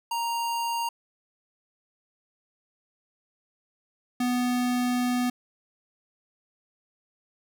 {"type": "tone pair in turn", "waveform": "square", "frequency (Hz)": [933, 247.1], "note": ["A#5", "B3"], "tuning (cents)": [1, 1], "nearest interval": "octave + major seventh", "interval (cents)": 2300, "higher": "first", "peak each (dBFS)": [-27, -24], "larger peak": "second", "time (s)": [[0.11, 0.89], [4.2, 5.3]], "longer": "second", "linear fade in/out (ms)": 5, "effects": []}